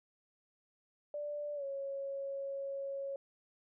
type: tone with pitch glide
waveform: sine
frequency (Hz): 587.3 to 551.1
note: D5 to C#5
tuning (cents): 0 to -10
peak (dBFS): -37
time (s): 1.14-3.16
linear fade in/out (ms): 2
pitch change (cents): -110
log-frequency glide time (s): 1.55-1.64
effects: none